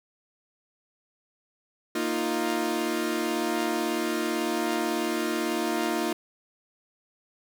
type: chord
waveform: sawtooth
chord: Bb suspended fourth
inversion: none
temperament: equal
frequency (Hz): 233.1 / 311.1 / 349.2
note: Bb3 / Eb4 / F4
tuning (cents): 0 / 0 / 0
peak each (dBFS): -28 / -26 / -25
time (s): 1.95-6.13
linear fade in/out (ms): 5
effects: none